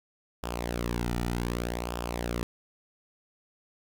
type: tone with flanger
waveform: sawtooth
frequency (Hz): 59.3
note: A#1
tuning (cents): +30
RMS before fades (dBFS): -32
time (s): 0.43-2.43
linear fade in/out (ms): 0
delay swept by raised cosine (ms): 0.48 to 1.88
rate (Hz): 0.65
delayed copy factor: -0.65
effects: none